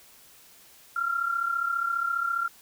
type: tone pair together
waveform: sine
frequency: 1351 / 1385.8 Hz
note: E6 / F6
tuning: +42 / -14 cents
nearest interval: unison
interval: 44 cents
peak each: -31 / -26 dBFS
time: 0.96-2.48 s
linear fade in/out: 5 ms
effects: white hiss -54 dBFS RMS until 2.61 s